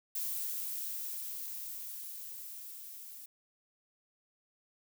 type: noise with level ramp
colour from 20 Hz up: violet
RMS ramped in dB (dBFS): -36 to -49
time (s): 0.15-3.26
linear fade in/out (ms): 5
effects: none